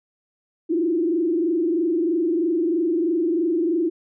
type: tone with frequency modulation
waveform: sine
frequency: 335.6 Hz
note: E4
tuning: 31 cents sharp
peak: -18 dBFS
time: 0.69-3.9 s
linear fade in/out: 20 ms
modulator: 23.1 Hz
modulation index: 1.1
effects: none